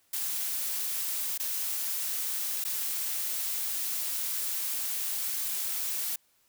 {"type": "noise with dropouts", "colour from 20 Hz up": "blue", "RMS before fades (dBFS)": -32, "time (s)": [0.13, 6.16], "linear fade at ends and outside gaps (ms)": 5, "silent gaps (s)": [[1.378, 1.397], [2.641, 2.649]], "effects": ["white hiss -68 dBFS RMS until 6.48 s"]}